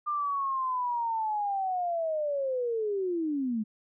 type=linear sweep; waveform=sine; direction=down; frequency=1202 to 207.7 Hz; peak=-27 dBFS; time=0.06-3.64 s; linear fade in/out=20 ms; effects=none